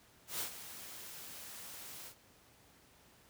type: noise with ADSR envelope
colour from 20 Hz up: white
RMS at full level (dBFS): -37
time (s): 0.27-2.15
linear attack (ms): 130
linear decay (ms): 100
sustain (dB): -12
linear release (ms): 84
effects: pink hiss -64 dBFS RMS until 3.29 s + high-pass 60 Hz 12 dB/octave